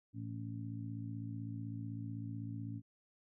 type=harmonic tone; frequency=55.9 Hz; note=A1; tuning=28 cents sharp; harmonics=2 / 3 / 4 / 5; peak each=-42 / -51 / -49 / -47 dBFS; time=0.13-2.82 s; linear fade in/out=50 ms; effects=none